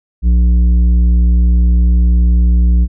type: tone with tanh clipping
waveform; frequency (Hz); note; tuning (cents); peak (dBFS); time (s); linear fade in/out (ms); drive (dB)
triangle; 59.6; A#1; +39; -8; 0.22-2.88; 50; 12
effects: none